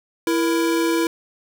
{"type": "tone pair together", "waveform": "square", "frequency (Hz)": [332.3, 470], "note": ["E4", "A#4"], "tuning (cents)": [14, 14], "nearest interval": "tritone", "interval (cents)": 600, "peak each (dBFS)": [-19, -25], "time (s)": [0.27, 1.07], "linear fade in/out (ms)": 2, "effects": []}